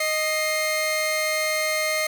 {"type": "tone pair together", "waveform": "sawtooth", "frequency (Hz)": [622.3, 2113], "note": ["D#5", "C7"], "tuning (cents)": [0, 16], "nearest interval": "octave + major sixth", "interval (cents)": 2116, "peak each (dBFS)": -21, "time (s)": [0, 2.07], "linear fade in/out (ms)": 5, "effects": []}